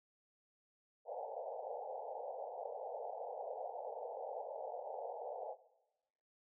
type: band-pass noise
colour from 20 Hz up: pink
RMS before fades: -45 dBFS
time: 1.05-5.56 s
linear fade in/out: 50 ms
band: 460 to 860 Hz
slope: 96 dB/octave
effects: noise-tail reverb RT60 1.0 s tail -18 dB re dry